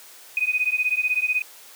sine beating tone pair, 2489 / 2505 Hz, D#7 / D#7, 0 / +11 cents, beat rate 16 Hz, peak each -23 dBFS, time 0.37-1.42 s, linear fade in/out 2 ms, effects white hiss -46 dBFS RMS until 1.75 s + high-pass 400 Hz 12 dB/octave

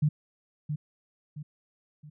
sine tone with echo, 150 Hz, D3, 37 cents sharp, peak -20 dBFS, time 0.02-0.09 s, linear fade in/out 10 ms, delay 670 ms, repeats 3, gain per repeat -8 dB, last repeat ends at 2.1 s, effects none

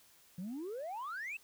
sine exponential sweep, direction up, 168.6 to 2722 Hz, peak -37 dBFS, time 0.38-1.37 s, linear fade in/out 5 ms, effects tanh soft clip ceiling -37 dBFS + white hiss -64 dBFS RMS until 1.43 s

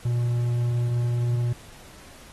triangle tone, 120.1 Hz, B2, 48 cents flat, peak -19 dBFS, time 0.05-1.53 s, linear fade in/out 5 ms, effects pink hiss -48 dBFS RMS until 2.32 s + AAC 32 kbps

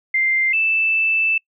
sine tone pair in turn, 2093 / 2642 Hz, C7 / E7, 0 / +3 cents, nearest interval major third, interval 403 cents, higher second, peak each -15 dBFS, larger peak neither, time 0.14-0.53 / 0.53-1.38 s, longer second, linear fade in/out 5 ms, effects noise-tail reverb RT60 0.1 s tail -25 dB re dry

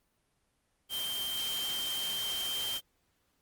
sine tone in noise, 3144 Hz, G7, 4 cents sharp, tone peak -33 dBFS, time 0.89-2.81 s, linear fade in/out 50 ms, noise white, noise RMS -39 dBFS, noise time 0.89-2.81 s, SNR +3 dB, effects pink hiss -75 dBFS RMS until 3.41 s + Opus 32 kbps

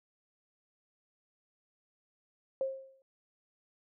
sine tone with exponential decay, 534 Hz, C5, 35 cents sharp, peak -27 dBFS, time 2.61-3.02 s, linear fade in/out 1 ms, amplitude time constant 88 ms, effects none

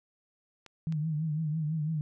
clicks, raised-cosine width 0.2 ms, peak -31 dBFS, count 2, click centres 0.663 / 0.924 s
sine tone with vibrato, 155.56 Hz, D#3, in tune, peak -28 dBFS, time 0.87-2.01 s, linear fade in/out 0 ms, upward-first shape triangle, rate 6 Hz, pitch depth 94 cents each way
effects none

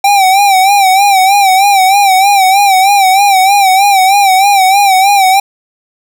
square tone with vibrato, 780 Hz, G5, 9 cents flat, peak -5 dBFS, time 0.04-5.4 s, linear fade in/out 5 ms, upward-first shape sine, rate 3.2 Hz, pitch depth 78 cents each way, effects none

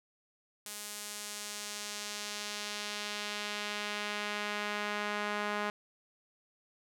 sawtooth tone with band-pass filter sweep, 207.7 Hz, G#3, in tune, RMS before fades -38 dBFS, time 0.66-5.7 s, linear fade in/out 2 ms, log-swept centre 10000 to 1400 Hz, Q 0.87, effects none

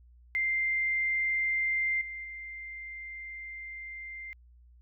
sine tone with level steps, 2093 Hz, C7, in tune, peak -26 / -37 / -39 dBFS, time 0.35-4.33 s, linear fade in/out 0 ms, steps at 2.01 / 2.24 s, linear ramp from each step 5 ms, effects added 60 Hz sine -54 dBFS peak until 4.81 s

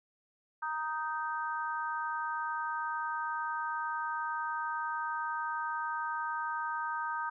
harmonic tone, 311.1 Hz, D#4, in tune, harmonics 3 / 4 / 5, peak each -36 / -37 / -38 dBFS, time 0.62-7.3 s, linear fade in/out 10 ms, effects none

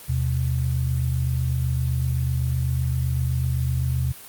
sine tone pair together, 79.54 / 127.4 Hz, D#2 / C3, +39 / -46 cents, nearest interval minor sixth, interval 815 cents, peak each -24 / -22 dBFS, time 0.08-4.13 s, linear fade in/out 20 ms, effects white hiss -42 dBFS RMS until 4.28 s + Opus 32 kbps

